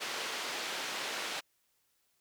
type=band-pass noise; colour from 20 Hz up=white; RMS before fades=-38 dBFS; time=0-1.41 s; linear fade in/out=20 ms; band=320 to 3900 Hz; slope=12 dB/octave; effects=white hiss -75 dBFS RMS until 2.2 s